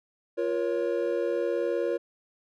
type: chord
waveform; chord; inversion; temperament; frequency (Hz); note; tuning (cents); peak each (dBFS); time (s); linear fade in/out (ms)
triangle; Bb minor; second; equal with one note detuned; 349.2 / 474.9 / 554.4; F4 / Bb4 / Db5; 0 / +32 / 0; -28 / -27 / -28; 0.37-1.98; 20
effects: none